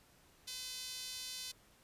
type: tone with high-pass filter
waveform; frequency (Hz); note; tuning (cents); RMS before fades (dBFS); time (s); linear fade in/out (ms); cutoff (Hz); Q
sawtooth; 508; B4; +49; -45; 0.47-1.52; 10; 4100; 1.8
effects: pink hiss -66 dBFS RMS until 1.83 s + resampled to 32000 Hz